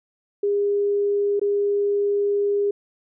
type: tone with dropouts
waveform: sine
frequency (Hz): 406.1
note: G#4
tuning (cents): -39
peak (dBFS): -18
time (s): 0.43-2.71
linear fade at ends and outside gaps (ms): 5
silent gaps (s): 1.396-1.414
effects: none